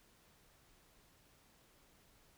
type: silence
effects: pink hiss -68 dBFS RMS until 2.37 s